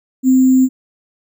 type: tone with sample-and-hold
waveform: sine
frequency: 259.5 Hz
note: C4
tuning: 14 cents flat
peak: -7 dBFS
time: 0.23-0.69 s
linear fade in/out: 50 ms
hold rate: 7350 Hz
effects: none